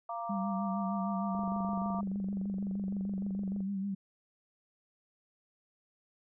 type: chord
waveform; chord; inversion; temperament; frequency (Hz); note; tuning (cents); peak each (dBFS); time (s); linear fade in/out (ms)
sine; Bb major; second; equal with one note detuned; 690.8 / 932.3 / 1174.7; F5 / Bb5 / D6; -19 / 0 / 0; -38 / -41 / -40; 0.09-2.01; 5
type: tone with vibrato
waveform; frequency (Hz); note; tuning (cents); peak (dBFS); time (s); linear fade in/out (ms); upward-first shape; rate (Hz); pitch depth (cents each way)
sine; 196; G3; 0; -32; 0.29-3.95; 10; sine; 6.5; 49
type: click train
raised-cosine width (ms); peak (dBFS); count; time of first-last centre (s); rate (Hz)
2; -34; 54; 1.35-3.605; 23.5
effects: none